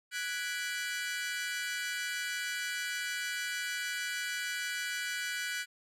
sawtooth chord, G# half-diminished seventh, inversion third, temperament equal with one note detuned, 1480 / 1661.2 / 1975.5 / 2341 Hz, F#6 / G#6 / B6 / D7, 0 / 0 / 0 / -6 cents, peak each -33 / -38 / -38 / -38 dBFS, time 0.11-5.66 s, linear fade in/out 50 ms, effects low-pass 12000 Hz 12 dB/octave

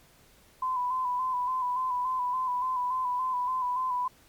sine tone with vibrato, 1008 Hz, B5, 35 cents sharp, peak -26 dBFS, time 0.62-4.08 s, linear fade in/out 5 ms, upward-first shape square, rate 3.5 Hz, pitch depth 33 cents each way, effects pink hiss -59 dBFS RMS until 4.28 s + MP3 96 kbps

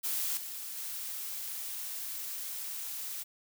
blue noise with level steps, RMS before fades -33 / -41 / -39 dBFS, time 0.03-3.24 s, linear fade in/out 20 ms, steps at 0.37 / 0.77 s, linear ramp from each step 2 ms, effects none

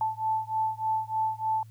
sine beating tone pair, 876 / 879.3 Hz, A5 / A5, -8 / -1 cents, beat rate 3.3 Hz, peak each -29 dBFS, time 0.01-1.63 s, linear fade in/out 2 ms, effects added 111 Hz sine -46 dBFS peak until 1.7 s + white hiss -66 dBFS RMS until 1.7 s

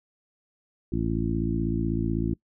harmonic tone with a mistuned harmonic, 56 Hz, A1, 31 cents sharp, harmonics 1 / 2 / 3 / 4 / 5 / 6, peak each -31 / -31 / -31 / -31 / -31 / -31 dBFS, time 0.92-2.34 s, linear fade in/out 5 ms, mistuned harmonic 1, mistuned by +21 cents, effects noise-tail reverb RT60 0.1 s tail -23 dB re dry

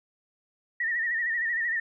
sine tone with vibrato, 1864.7 Hz, A#6, in tune, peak -25 dBFS, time 0.8-1.8 s, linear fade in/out 5 ms, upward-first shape sine, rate 13 Hz, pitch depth 76 cents each way, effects none

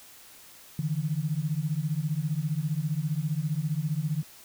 sine beating tone pair, 145.8 / 160.8 Hz, D3 / E3, -12 / -43 cents, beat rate 15 Hz, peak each -29 dBFS, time 0.79-4.23 s, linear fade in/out 2 ms, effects white hiss -51 dBFS RMS until 4.44 s

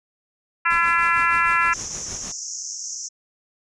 harmonic tone, 338.6 Hz, E4, 46 cents sharp, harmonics 3 / 4 / 5 / 6 / 7 / 8, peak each -24 / -20 / -22 / -26 / -26 / -28 dBFS, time 0.65-1.74 s, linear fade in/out 10 ms
pink noise with tremolo, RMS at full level -36 dBFS, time 0.7-2.32 s, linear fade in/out 5 ms, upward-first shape triangle, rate 6.5 Hz, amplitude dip 70%
pink band-pass noise, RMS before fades -32 dBFS, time 1.72-3.09 s, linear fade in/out 20 ms, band 5500 to 7000 Hz, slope 96 dB/octave
effects resampled to 22050 Hz

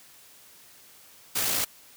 white noise with amplitude modulation, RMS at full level -25 dBFS, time 1.35-1.65 s, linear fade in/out 10 ms, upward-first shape sine, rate 56.7 Hz, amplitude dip 35%, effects white hiss -53 dBFS RMS until 1.96 s + high-pass 60 Hz 12 dB/octave

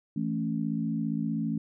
sine chord, A major, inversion second, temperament equal, 164.81 / 220 / 277.2 Hz, E3 / A3 / C#4, 0 / 0 / 0 cents, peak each -32 / -30 / -33 dBFS, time 0.16-1.58 s, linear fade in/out 5 ms, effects none

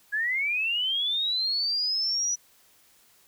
sine linear sweep, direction up, 1646 to 5920 Hz, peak -24 dBFS, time 0.12-2.36 s, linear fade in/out 20 ms, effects white hiss -60 dBFS RMS until 3.27 s

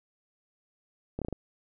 slowing click train, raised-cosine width 2 ms, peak -20 dBFS, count 5, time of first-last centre 1.19-1.327 s, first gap 27 ms, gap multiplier 1.16, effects none

